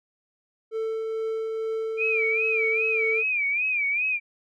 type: tone with tremolo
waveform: triangle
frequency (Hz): 444.4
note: A4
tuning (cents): +17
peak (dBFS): -23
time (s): 0.71-3.24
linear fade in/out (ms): 50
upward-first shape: triangle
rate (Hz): 2.2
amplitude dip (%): 25
type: tone with vibrato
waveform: sine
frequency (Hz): 2388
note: D7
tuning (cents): +28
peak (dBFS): -22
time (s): 1.97-4.2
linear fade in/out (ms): 50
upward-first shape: sine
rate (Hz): 2.5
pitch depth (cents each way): 120
effects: none